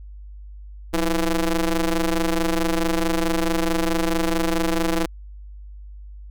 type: ring-modulated tone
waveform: sawtooth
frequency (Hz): 168.3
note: E3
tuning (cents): +36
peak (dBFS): -12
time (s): 0.93-5.06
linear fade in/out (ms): 10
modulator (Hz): 156
effects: added 50 Hz sine -36 dBFS peak until 6.3 s